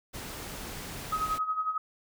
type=noise; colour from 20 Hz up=pink; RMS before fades=-40 dBFS; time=0.13-1.39 s; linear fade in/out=20 ms
type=tone with tremolo; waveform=sine; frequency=1266 Hz; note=D#6; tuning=30 cents sharp; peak=-25 dBFS; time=1.12-1.78 s; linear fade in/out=5 ms; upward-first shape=sine; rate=11 Hz; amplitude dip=70%
effects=none